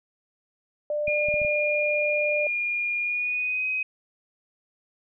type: tone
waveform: sine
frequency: 595 Hz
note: D5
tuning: 22 cents sharp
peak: -24 dBFS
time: 0.9-2.47 s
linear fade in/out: 2 ms
type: tone with pitch glide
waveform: sine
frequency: 2421 to 2521 Hz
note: D#7 to D#7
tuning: -48 to +22 cents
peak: -24 dBFS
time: 1.07-3.83 s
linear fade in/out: 5 ms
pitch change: +70 cents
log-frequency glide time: 3.01-3.67 s
type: clicks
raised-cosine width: 5 ms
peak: -27 dBFS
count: 5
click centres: 1.08 / 1.286 / 1.341 / 1.417 / 1.449 s
effects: none